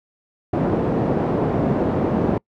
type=band-pass noise; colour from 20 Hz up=pink; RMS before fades=-20 dBFS; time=0.53-2.38 s; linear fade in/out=5 ms; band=150 to 560 Hz; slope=12 dB/octave; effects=noise-tail reverb RT60 0.1 s tail -26 dB re dry